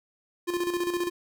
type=tone with tremolo; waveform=square; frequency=350 Hz; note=F4; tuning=4 cents sharp; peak=-25 dBFS; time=0.47-1.1 s; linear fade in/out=20 ms; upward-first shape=square; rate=15 Hz; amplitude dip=55%; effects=none